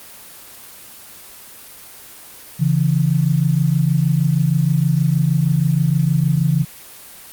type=tone pair together; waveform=sine; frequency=138.59 / 164.97 Hz; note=C#3 / E3; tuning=0 / +2 cents; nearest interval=minor third; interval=302 cents; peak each=-16 dBFS; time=2.59-6.65 s; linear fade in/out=20 ms; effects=white hiss -39 dBFS RMS until 7.32 s + Opus 24 kbps